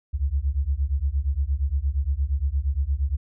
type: beating tone pair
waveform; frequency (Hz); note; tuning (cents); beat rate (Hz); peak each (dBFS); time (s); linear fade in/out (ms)
sine; 65.41 / 74.01; C2 / D2; 0 / +14; 8.6; -24; 0.13-3.17; 20
effects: none